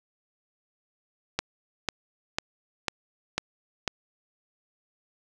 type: click train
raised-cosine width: 0.2 ms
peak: -8 dBFS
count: 6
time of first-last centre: 1.39-3.878 s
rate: 2.01 Hz
effects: none